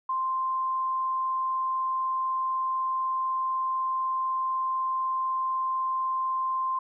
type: tone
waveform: sine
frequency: 1046 Hz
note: C6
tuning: 1 cent flat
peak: -25 dBFS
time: 0.09-6.79 s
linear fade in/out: 5 ms
effects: none